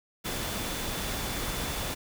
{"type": "tone in noise", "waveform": "sine", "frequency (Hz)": 3491, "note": "A7", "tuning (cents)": -14, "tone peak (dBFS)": -44, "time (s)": [0.24, 1.95], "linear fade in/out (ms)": 20, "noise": "pink", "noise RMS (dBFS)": -33, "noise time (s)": [0.24, 1.95], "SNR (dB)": -14, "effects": []}